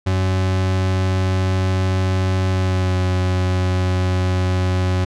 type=tone with pitch glide; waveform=40% pulse; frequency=93.7 to 91.98 Hz; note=F#2 to F#2; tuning=+22 to -10 cents; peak=-15 dBFS; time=0.06-5.05 s; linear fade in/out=10 ms; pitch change=-32 cents; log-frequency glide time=2.48-3.01 s; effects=low-pass 6000 Hz 12 dB/octave